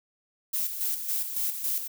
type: noise with tremolo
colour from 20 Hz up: violet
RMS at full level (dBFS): -28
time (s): 0.53-1.88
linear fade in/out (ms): 10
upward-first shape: square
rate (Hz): 3.6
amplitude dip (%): 55
effects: none